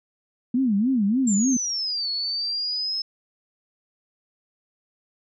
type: tone with vibrato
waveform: sine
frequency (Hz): 230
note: A#3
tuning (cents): -23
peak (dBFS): -18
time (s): 0.54-1.57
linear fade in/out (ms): 5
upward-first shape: sine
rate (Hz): 3.4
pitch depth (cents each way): 270
type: exponential two-way sweep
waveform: sine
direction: down then up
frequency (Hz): 7459 to 4363 to 5220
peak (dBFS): -24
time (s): 1.27-3.02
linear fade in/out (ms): 5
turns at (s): 2.1
effects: none